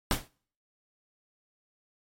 pink noise with exponential decay, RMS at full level -22 dBFS, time 0.11-0.28 s, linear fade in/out 1 ms, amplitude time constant 36 ms, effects noise-tail reverb RT60 0.5 s tail -25 dB re dry + MP3 64 kbps

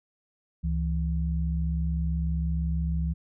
sine tone pair together, 69.3 / 164.82 Hz, C#2 / E3, 0 / 0 cents, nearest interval octave + minor third, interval 1500 cents, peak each -26 / -29 dBFS, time 0.63-3.14 s, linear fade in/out 20 ms, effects none

